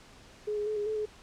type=tone with pitch steps; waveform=sine; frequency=421.4 / 416.5 / 428.7 / 413.9 / 433.6 / 424.8 Hz; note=G#4 / G#4 / A4 / G#4 / A4 / G#4; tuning=+25 / +5 / -45 / -6 / -25 / +39 cents; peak=-29 dBFS; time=0.47-1.058 s; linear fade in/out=10 ms; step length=98 ms; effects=pink hiss -54 dBFS RMS until 1.22 s + low-pass 7000 Hz 12 dB/octave